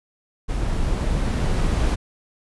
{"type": "noise with level ramp", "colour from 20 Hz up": "brown", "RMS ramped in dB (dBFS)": [-24, -18], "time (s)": [0.48, 1.96], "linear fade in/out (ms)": 20, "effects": ["resampled to 24000 Hz"]}